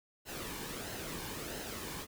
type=noise with flanger; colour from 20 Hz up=pink; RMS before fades=-42 dBFS; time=0.25-2.07 s; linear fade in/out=50 ms; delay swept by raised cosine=0.85 to 1.55 ms; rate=1.5 Hz; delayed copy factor=-0.5; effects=none